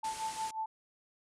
sine tone with tremolo, 880 Hz, A5, in tune, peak -32 dBFS, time 0.03-0.66 s, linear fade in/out 5 ms, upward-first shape sine, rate 5.6 Hz, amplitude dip 80%
white low-pass noise, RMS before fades -46 dBFS, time 0.04-0.51 s, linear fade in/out 5 ms, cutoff 10000 Hz, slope 48 dB/octave
effects none

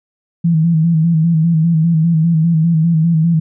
sine tone with vibrato, 163.5 Hz, E3, 14 cents flat, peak -9 dBFS, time 0.44-3.4 s, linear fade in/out 10 ms, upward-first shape square, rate 5 Hz, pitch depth 56 cents each way, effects none

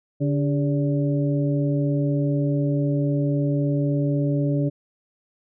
harmonic tone with a mistuned harmonic, 143.9 Hz, D3, 35 cents flat, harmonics 1 / 2 / 3 / 4, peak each -21 / -24 / -32 / -30 dBFS, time 0.2-4.7 s, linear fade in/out 20 ms, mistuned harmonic 3, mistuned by -97 cents, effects none

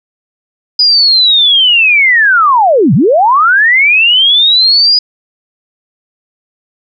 sine linear two-way sweep, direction down then up, 4978 to 116.54 to 4978 Hz, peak -4 dBFS, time 0.79-4.99 s, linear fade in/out 5 ms, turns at 2.94 s, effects none

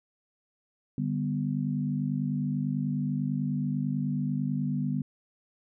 sine chord, G major, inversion second, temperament equal, 146.83 / 196 / 246.9 Hz, D3 / G3 / B3, 0 / 0 / 0 cents, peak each -30 / -32 / -31 dBFS, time 0.98-5.02 s, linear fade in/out 2 ms, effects none

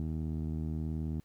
15% pulse tone with low-pass filter, 78.8 Hz, D#2, 23 cents sharp, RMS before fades -35 dBFS, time 0-1.2 s, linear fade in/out 0 ms, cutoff 270 Hz, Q 0.74, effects pink hiss -71 dBFS RMS until 1.24 s

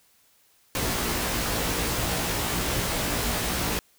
pink noise with comb filter, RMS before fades -27 dBFS, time 0.75-3.79 s, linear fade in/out 0 ms, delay 17 ms, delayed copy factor +0.8, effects white hiss -62 dBFS RMS until 3.98 s

